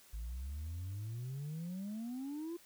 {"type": "exponential sweep", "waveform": "sine", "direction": "up", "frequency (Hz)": [52.8, 349.2], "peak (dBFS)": -37, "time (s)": [0.13, 2.57], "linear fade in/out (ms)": 10, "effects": ["tanh soft clip ceiling -38 dBFS", "white hiss -62 dBFS RMS until 2.65 s"]}